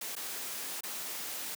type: noise with dropouts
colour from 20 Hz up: white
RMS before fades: -39 dBFS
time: 0.01-1.55 s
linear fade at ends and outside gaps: 5 ms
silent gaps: 0.154-0.163 / 0.808-0.834 s
effects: high-pass 200 Hz 12 dB/octave